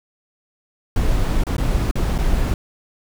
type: noise with dropouts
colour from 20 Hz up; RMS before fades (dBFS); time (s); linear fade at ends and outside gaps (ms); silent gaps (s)
brown; -18; 0.96-2.54; 2; 1.437-1.467 / 1.567-1.581 / 1.912-1.955 / 2.181-2.186
effects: none